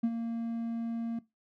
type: tone with ADSR envelope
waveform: triangle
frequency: 230.6 Hz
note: A#3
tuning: 19 cents flat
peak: -20 dBFS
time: 0.03-1.19 s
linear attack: 12 ms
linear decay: 52 ms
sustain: -9 dB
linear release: 4 ms
effects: noise-tail reverb RT60 0.2 s tail -19 dB re dry + tanh soft clip ceiling -20 dBFS